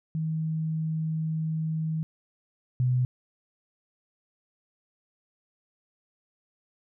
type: tone pair in turn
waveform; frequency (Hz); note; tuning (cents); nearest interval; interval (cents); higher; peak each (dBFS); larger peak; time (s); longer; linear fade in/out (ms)
sine; 158.8 / 126.04; D#3 / B2; +36 / +36; major third; 400; first; -26 / -21; second; 0.15-2.03 / 2.8-3.05; first; 0
effects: none